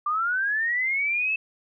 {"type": "linear sweep", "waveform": "sine", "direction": "up", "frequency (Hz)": [1171, 2637], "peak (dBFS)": -22, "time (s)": [0.06, 1.36], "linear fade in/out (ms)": 5, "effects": []}